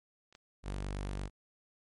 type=clicks; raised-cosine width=0.2 ms; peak=-43 / -35 dBFS; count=2; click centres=0.326 / 0.351 s
type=tone; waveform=sawtooth; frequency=48.73 Hz; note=G1; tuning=10 cents flat; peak=-32 dBFS; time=0.63-1.3 s; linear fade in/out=50 ms
effects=MP3 48 kbps